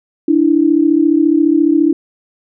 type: tone pair together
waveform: sine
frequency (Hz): 294.4 / 328.9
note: D4 / E4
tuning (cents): +4 / -4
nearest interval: major second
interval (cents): 192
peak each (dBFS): -11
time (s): 0.28-1.93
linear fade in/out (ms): 5
effects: none